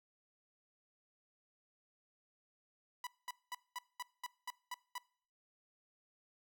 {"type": "tone bursts", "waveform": "sawtooth", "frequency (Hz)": 986, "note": "B5", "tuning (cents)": -3, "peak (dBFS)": -37, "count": 9, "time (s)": [3.04, 4.981], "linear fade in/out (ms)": 2, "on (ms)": 29, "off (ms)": 210, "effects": ["noise-tail reverb RT60 0.5 s tail -23 dB re dry"]}